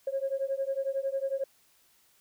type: beating tone pair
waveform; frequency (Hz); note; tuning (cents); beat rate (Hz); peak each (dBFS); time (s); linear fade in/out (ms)
sine; 537 / 548; C5 / C#5; +45 / -20; 11; -31; 0.07-1.44; 5
effects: tanh soft clip ceiling -21 dBFS + white hiss -65 dBFS RMS until 2.2 s